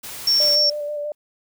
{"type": "noise", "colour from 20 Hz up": "white", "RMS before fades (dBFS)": -34, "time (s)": [0.03, 0.56], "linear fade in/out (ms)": 10}
{"type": "tone", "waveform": "sine", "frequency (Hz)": 5470, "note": "F8", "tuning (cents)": -37, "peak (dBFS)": -14, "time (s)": [0.27, 0.7], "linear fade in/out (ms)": 5}
{"type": "tone with vibrato", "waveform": "sine", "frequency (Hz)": 590, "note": "D5", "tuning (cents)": 8, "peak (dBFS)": -24, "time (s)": [0.4, 1.12], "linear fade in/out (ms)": 2, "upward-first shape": "square", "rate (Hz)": 6.2, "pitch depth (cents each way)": 17}
{"type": "noise with exponential decay", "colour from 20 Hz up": "white", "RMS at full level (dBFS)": -33, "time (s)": [0.41, 1.15], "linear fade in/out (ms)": 2, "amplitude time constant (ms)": 160}
{"effects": []}